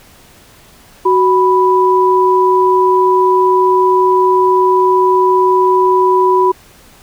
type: tone pair together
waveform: sine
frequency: 372.5 / 987.8 Hz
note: F#4 / B5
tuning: +12 / 0 cents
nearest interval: octave + perfect fourth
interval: 1688 cents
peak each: -10 dBFS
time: 1.05-6.52 s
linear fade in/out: 10 ms
effects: pink hiss -43 dBFS RMS until 7.02 s